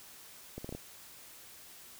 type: accelerating click train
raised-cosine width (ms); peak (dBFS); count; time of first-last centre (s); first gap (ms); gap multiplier
2; -27; 5; 0.58-0.75; 65; 0.72
effects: white hiss -53 dBFS RMS until 1.99 s